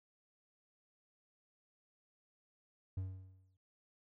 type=tone with exponential decay; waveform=triangle; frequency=94.1 Hz; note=F#2; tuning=30 cents sharp; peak=-33 dBFS; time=2.97-3.57 s; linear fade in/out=5 ms; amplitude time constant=130 ms; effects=none